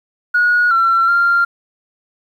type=tone with pitch steps; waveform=sine; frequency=1451 / 1354 / 1390 Hz; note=F#6 / E6 / F6; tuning=-34 / +46 / -9 cents; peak=-9 dBFS; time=0.34-1.45 s; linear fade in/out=10 ms; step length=370 ms; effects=tanh soft clip ceiling -6 dBFS + 8-bit